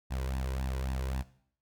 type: tone with flanger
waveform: sawtooth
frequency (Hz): 65.41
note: C2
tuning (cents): 0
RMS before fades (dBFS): -34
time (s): 0.1-1.23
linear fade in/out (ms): 20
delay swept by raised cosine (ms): 1.1 to 2.07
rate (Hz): 3.7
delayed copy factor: +0.65
effects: noise-tail reverb RT60 0.6 s tail -17 dB re dry